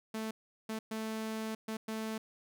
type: tone bursts at uneven times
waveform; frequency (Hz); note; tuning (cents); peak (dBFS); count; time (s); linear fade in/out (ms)
sawtooth; 220; A3; 0; -32; 5; 0.14-0.31 / 0.69-0.79 / 0.91-1.55 / 1.68-1.77 / 1.88-2.18; 5
effects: none